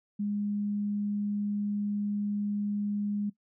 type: tone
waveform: sine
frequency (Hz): 205.5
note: G#3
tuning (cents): -18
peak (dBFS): -28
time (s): 0.19-3.3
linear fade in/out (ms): 10
effects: noise-tail reverb RT60 0.1 s tail -18 dB re dry